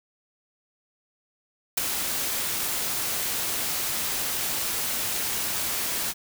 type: noise with ADSR envelope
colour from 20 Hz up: white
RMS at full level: -21 dBFS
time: 1.77-6.14 s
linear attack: 8 ms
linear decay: 12 ms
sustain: -7 dB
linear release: 41 ms
effects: none